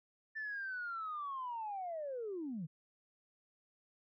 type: linear sweep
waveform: sine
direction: down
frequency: 1780 to 143.2 Hz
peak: -38 dBFS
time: 0.35-2.67 s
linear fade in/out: 20 ms
effects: tanh soft clip ceiling -34 dBFS